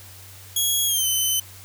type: tone with pitch glide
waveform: 10% pulse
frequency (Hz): 3322 to 3046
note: G#7 to F#7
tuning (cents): 0 to +50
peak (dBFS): -12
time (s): 0.56-1.4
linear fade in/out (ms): 5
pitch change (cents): -150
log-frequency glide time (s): 0.86-1.06
effects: added 95 Hz sine -45 dBFS peak until 1.64 s + white hiss -45 dBFS RMS until 1.64 s